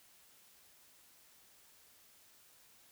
silence, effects white hiss -64 dBFS RMS until 2.91 s

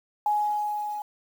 sine tone with level ramp, 837 Hz, G#5, 13 cents sharp, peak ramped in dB -20 to -30 dBFS, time 0.26-1.02 s, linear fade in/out 2 ms, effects 8-bit

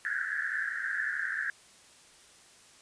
white band-pass noise, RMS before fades -33 dBFS, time 0.05-1.5 s, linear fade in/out 0 ms, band 1500 to 1800 Hz, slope 96 dB/octave, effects white hiss -57 dBFS RMS until 2.81 s + resampled to 22050 Hz

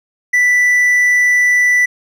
triangle tone, 1975.5 Hz, B6, in tune, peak -7 dBFS, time 0.33-1.86 s, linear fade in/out 10 ms, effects none

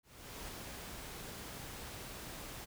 pink noise with ADSR envelope, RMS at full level -45 dBFS, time 0.03-2.66 s, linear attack 450 ms, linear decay 7 ms, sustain -2 dB, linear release 26 ms, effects none

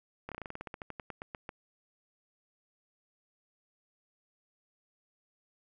slowing click train, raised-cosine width 0.5 ms, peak -25 dBFS, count 18, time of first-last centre 0.29-1.492 s, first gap 27 ms, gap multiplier 1.11, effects none

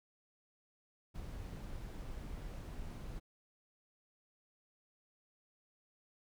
brown noise, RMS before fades -45 dBFS, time 1.14-3.2 s, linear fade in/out 20 ms, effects none

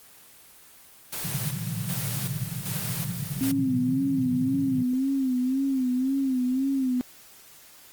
white noise with tremolo, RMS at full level -32 dBFS, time 1.12-3.52 s, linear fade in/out 10 ms, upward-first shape square, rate 1.3 Hz, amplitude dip 50%
pink band-pass noise, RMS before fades -32 dBFS, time 1.24-4.83 s, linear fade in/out 10 ms, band 110 to 190 Hz, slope 96 dB/octave
sine tone with vibrato, 261.6 Hz, C4, in tune, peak -22 dBFS, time 3.41-7.01 s, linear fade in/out 0 ms, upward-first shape sine, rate 1.9 Hz, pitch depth 83 cents each way
effects white hiss -51 dBFS RMS until 7.92 s + Opus 24 kbps

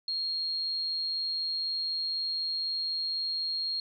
sine tone, 4254 Hz, C8, 28 cents sharp, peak -29 dBFS, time 0.08-3.8 s, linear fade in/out 2 ms, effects none

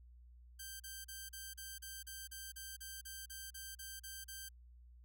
5% pulse tone bursts, 1568 Hz, G6, in tune, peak -36 dBFS, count 16, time 0.59-4.49 s, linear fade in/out 10 ms, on 210 ms, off 36 ms, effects added 60 Hz sine -57 dBFS peak until 5.04 s

